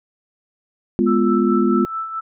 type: chord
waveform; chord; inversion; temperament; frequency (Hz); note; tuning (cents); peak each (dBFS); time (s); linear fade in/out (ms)
sine; F diminished; first; equal; 207.7 / 246.9 / 349.2; Ab3 / Cb4 / F4; 0 / 0 / 0; -18; 0.99-1.85; 0
type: tone with tremolo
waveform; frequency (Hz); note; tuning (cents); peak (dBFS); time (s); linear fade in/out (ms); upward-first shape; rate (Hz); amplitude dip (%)
sine; 1321; E6; +3; -21; 1.06-2.21; 20; sine; 4.6; 55
effects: none